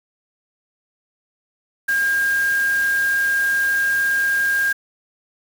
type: tone in noise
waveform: sine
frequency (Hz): 1612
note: G6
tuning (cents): +48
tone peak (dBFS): -16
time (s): 1.88-4.73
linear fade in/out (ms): 10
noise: white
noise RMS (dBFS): -33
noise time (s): 1.88-4.73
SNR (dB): +14
effects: none